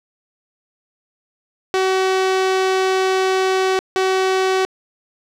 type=tone bursts at uneven times; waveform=sawtooth; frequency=378 Hz; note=F#4; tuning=37 cents sharp; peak=-11 dBFS; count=2; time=1.74-3.79 / 3.96-4.65 s; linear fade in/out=0 ms; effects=low-pass 6000 Hz 12 dB/octave + 8-bit